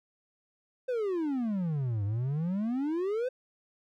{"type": "exponential two-way sweep", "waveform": "triangle", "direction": "down then up", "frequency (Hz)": [523.3, 98, 523.3], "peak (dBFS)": -26, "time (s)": [0.88, 3.29], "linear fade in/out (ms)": 10, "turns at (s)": 2.04, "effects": []}